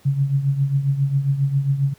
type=tone with tremolo; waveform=sine; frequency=138.6 Hz; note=C#3; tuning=in tune; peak=-13 dBFS; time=0.05-1.94 s; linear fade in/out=10 ms; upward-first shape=triangle; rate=7.4 Hz; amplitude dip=75%; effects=pink hiss -54 dBFS RMS until 1.98 s + high-pass 60 Hz 12 dB/octave

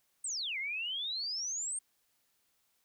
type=exponential two-way sweep; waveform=sine; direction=down then up; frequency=8780 to 2048 to 8780 Hz; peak=-34 dBFS; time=0.24-1.79 s; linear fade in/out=5 ms; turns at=0.58 s; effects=white hiss -75 dBFS RMS until 2.84 s

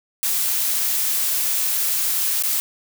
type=noise with dropouts; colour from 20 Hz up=blue; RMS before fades=-21 dBFS; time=0.23-2.6 s; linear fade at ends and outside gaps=0 ms; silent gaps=2.424-2.436 s; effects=none

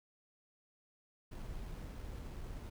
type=noise with sample-and-hold; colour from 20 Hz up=brown; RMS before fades=-45 dBFS; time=1.31-2.7 s; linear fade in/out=10 ms; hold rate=7350 Hz; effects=none

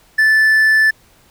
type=tone; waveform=triangle; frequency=1753 Hz; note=A6; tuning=7 cents flat; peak=-7 dBFS; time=0.18-0.91 s; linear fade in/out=10 ms; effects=pink hiss -51 dBFS RMS until 1.3 s

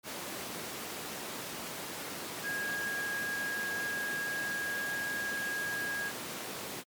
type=tone in noise; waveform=sine; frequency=1640 Hz; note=G#6; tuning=22 cents flat; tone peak=-33 dBFS; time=2.42-6.12 s; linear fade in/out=50 ms; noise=pink; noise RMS=-39 dBFS; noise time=0.03-6.84 s; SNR=+3 dB; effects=high-pass 200 Hz 12 dB/octave + MP3 96 kbps

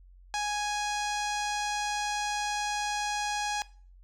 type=tone with low-pass filter; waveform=sawtooth; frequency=830.6 Hz; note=G#5; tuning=in tune; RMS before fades=-31 dBFS; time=0.34-3.62 s; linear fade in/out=0 ms; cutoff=6300 Hz; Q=1.9; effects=noise-tail reverb RT60 0.4 s tail -19 dB re dry + added 45 Hz sine -51 dBFS peak until 4.03 s

